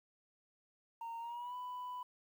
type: tone with pitch glide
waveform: sine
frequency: 922 to 993.9 Hz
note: A#5 to B5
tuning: -19 to +11 cents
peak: -39 dBFS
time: 1.01-2.03 s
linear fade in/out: 5 ms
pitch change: +130 cents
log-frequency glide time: 1.19-1.55 s
effects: tanh soft clip ceiling -40 dBFS + 11-bit